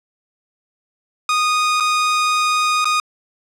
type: tone with dropouts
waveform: sawtooth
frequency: 1237 Hz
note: D#6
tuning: 10 cents flat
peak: -11 dBFS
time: 1.29-3 s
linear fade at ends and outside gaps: 2 ms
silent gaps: 1.801-1.805 / 2.845-2.854 s
effects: low-pass 8000 Hz 12 dB/octave